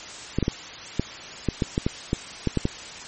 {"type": "clicks", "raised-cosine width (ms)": 3, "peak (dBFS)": -8, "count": 12, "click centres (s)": [0.386, 0.427, 0.481, 0.996, 1.487, 1.622, 1.779, 1.865, 2.131, 2.473, 2.573, 2.654], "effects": ["white hiss -38 dBFS RMS until 3.07 s", "MP3 32 kbps"]}